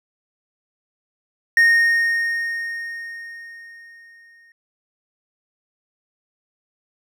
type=tone with exponential decay; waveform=triangle; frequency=1851 Hz; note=A#6; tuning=13 cents flat; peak=-8 dBFS; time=1.57-4.52 s; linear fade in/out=2 ms; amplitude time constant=640 ms; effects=none